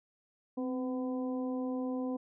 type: harmonic tone with a mistuned harmonic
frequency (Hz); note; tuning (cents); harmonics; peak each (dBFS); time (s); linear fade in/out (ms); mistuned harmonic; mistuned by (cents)
252.2; B3; +36; 1 / 2 / 3 / 4; -33 / -39 / -47 / -49; 0.57-2.17; 10; 1; +43
effects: none